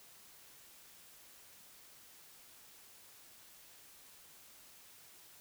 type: silence
effects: white hiss -59 dBFS RMS until 5.4 s